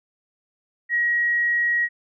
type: tone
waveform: sine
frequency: 1900 Hz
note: A#6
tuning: 33 cents sharp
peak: -18 dBFS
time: 0.89-1.89 s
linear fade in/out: 50 ms
effects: none